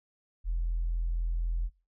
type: tone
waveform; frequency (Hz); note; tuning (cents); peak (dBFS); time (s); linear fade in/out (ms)
sine; 42; E1; +33; -26; 0.44-1.7; 50
effects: noise-tail reverb RT60 0.3 s tail -22 dB re dry + tanh soft clip ceiling -23 dBFS